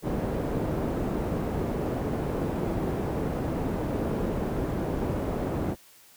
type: low-pass noise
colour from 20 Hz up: white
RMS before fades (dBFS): -29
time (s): 0.02-5.76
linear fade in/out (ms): 50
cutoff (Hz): 410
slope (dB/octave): 12
effects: white hiss -55 dBFS RMS until 6.16 s